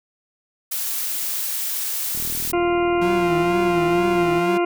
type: noise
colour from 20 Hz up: blue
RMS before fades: -25 dBFS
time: 0.71-2.52 s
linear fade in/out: 10 ms
type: click train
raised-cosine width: 3 ms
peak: -24 dBFS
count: 90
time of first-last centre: 2.15-4.381 s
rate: 39.9 Hz
type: harmonic tone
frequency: 348.5 Hz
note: F4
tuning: 4 cents flat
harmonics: 1 / 2 / 3 / 4 / 6 / 7 / 8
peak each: -18 / -24 / -28 / -30 / -34 / -35 / -36 dBFS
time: 2.53-4.65 s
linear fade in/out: 5 ms
type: tone with vibrato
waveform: 30% pulse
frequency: 174.61 Hz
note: F3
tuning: in tune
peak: -22 dBFS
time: 3.01-4.58 s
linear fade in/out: 10 ms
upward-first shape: triangle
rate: 2.1 Hz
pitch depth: 160 cents each way
effects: none

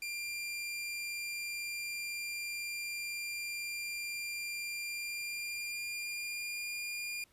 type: tone with pitch glide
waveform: sawtooth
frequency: 2386 to 2411 Hz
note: D7 to D7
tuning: +27 to +45 cents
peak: -34 dBFS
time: 0.02-7.24 s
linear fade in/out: 2 ms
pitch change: +18 cents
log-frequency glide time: 4.77-6.69 s
effects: pink hiss -68 dBFS RMS until 7.32 s + resampled to 32000 Hz

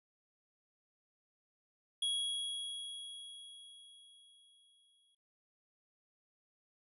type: tone with exponential decay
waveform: square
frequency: 3322 Hz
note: G#7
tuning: in tune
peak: -32 dBFS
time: 2.02-5.15 s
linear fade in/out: 5 ms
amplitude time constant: 680 ms
effects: noise-tail reverb RT60 0.2 s tail -20 dB re dry + resampled to 32000 Hz

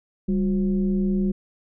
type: tone with frequency modulation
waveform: sine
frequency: 195.2 Hz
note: G3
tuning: 7 cents flat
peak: -19 dBFS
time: 0.28-1.32 s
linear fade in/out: 10 ms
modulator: 165 Hz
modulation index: 0.65
effects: none

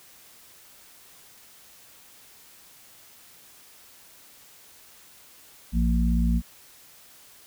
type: harmonic tone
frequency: 57.7 Hz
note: A#1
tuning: 17 cents flat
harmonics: 1 / 3 / 4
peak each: -21 / -26 / -27 dBFS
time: 5.72-6.42 s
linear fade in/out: 50 ms
effects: white hiss -52 dBFS RMS until 7.46 s

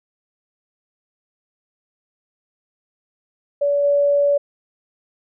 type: tone with level steps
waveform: sine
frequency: 572 Hz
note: D5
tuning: 46 cents flat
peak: -15 / -13 dBFS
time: 3.61-4.38 s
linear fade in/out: 10 ms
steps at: 3.83 s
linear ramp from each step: 20 ms
effects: none

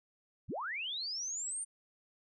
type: linear sweep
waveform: sine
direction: up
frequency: 32.32 to 9130 Hz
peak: -36 dBFS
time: 0.48-1.65 s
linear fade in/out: 20 ms
effects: none

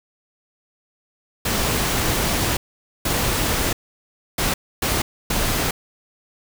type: noise bursts at uneven times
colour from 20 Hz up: pink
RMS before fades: -21 dBFS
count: 5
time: 1.45-2.57 / 3.05-3.73 / 4.38-4.54 / 4.82-5.02 / 5.3-5.71 s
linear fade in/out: 5 ms
effects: none

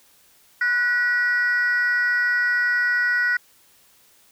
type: tone pair together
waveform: sine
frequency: 1471.9 / 1927 Hz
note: F#6 / B6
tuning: -9 / -43 cents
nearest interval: perfect fourth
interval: 466 cents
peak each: -18 / -20 dBFS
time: 0.61-3.37 s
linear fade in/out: 5 ms
effects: tanh soft clip ceiling -14 dBFS + white hiss -56 dBFS RMS until 4.31 s

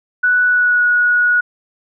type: tone with pitch glide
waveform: sine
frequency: 1480 to 1457.9 Hz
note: F#6 to F#6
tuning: 0 to -26 cents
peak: -10 dBFS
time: 0.23-1.41 s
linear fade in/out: 10 ms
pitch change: -26 cents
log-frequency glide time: 0.45-0.85 s
effects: none

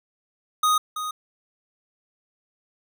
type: tone with echo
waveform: square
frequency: 1244.5 Hz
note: D#6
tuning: in tune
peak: -18 dBFS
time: 0.63-0.78 s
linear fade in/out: 5 ms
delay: 330 ms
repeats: 1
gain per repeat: -10 dB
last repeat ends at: 1.11 s
effects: none

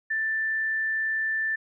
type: tone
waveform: sine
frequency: 1769 Hz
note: A6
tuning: 9 cents sharp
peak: -24 dBFS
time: 0.1-1.56 s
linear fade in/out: 10 ms
effects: none

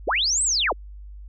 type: linear two-way sweep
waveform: sine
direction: up then down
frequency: 212.3 to 8372 to 212.3 Hz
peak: -19 dBFS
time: 0.07-0.73 s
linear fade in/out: 10 ms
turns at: 0.43 s
effects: added 50 Hz sine -37 dBFS peak until 1.28 s

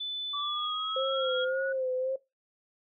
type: tone with pitch glide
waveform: sine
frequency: 3500 to 3304 Hz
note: A7 to G#7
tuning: -10 to -10 cents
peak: -32 dBFS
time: 0-1.45 s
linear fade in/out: 10 ms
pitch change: -100 cents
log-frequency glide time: 0.33-0.72 s
type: linear sweep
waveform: sine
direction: up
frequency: 1149 to 1480 Hz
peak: -33 dBFS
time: 0.33-1.73 s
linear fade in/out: 10 ms
type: tone with vibrato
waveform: sine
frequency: 523.3 Hz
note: C5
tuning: in tune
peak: -28 dBFS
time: 0.96-2.16 s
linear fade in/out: 5 ms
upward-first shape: sine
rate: 1.8 Hz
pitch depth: 48 cents each way
effects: noise-tail reverb RT60 0.2 s tail -19 dB re dry

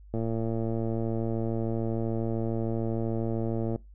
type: click train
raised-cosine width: 2 ms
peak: -18 dBFS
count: 410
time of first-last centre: 0.14-3.759 s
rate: 113 Hz
effects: noise-tail reverb RT60 0.2 s tail -22 dB re dry + added 50 Hz sine -47 dBFS peak until 3.94 s

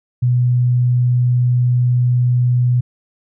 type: tone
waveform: sine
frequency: 123.47 Hz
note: B2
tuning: in tune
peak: -11 dBFS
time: 0.22-2.81 s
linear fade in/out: 10 ms
effects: none

